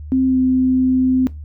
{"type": "tone with pitch glide", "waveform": "sine", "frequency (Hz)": [261.6, 257.7], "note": ["C4", "C4"], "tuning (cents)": [0, -26], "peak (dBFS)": -12, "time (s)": [0.12, 1.27], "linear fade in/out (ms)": 0, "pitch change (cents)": -26, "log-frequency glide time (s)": [0.26, 0.38], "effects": ["noise-tail reverb RT60 0.2 s tail -18 dB re dry", "added 75 Hz sine -29 dBFS peak until 1.44 s"]}